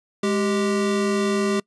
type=tone pair together; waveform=square; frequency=207.7 / 392 Hz; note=G#3 / G4; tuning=0 / 0 cents; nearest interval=major seventh; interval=1100 cents; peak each=-23 dBFS; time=0.23-1.6 s; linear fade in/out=5 ms; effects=noise-tail reverb RT60 0.1 s tail -25 dB re dry + resampled to 22050 Hz